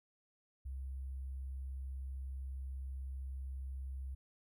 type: tone with sample-and-hold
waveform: sine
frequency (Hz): 66.2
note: C2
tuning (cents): +21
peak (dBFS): -40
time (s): 0.65-4.15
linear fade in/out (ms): 10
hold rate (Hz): 11025
effects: none